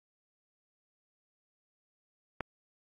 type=click; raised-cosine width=0.5 ms; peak=-18 dBFS; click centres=2.407 s; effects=AAC 32 kbps